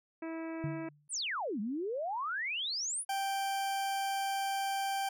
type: harmonic tone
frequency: 325.6 Hz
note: E4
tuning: 21 cents flat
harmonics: 1 / 2 / 3 / 4 / 5 / 6 / 7 / 8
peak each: -38 / -45 / -50 / -54 / -53 / -56 / -54 / -59 dBFS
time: 0.22-0.89 s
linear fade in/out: 5 ms
type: tone with exponential decay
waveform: sine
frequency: 147.1 Hz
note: D3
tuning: 3 cents sharp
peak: -31 dBFS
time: 0.64-1.08 s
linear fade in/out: 0 ms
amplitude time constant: 94 ms
type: exponential two-way sweep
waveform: sine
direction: down then up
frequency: 10700 to 196 to 10700 Hz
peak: -33 dBFS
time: 1.09-3.05 s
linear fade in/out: 50 ms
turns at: 1.6 s
type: tone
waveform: 40% pulse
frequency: 784 Hz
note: G5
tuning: in tune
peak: -31 dBFS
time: 3.09-5.09 s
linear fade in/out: 5 ms
effects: none